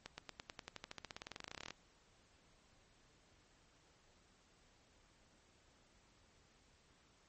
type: accelerating click train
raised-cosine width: 0.2 ms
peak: -28 dBFS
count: 29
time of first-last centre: 0.06-1.706 s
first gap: 120 ms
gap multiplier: 0.94
effects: pink hiss -70 dBFS RMS until 7.28 s + MP3 32 kbps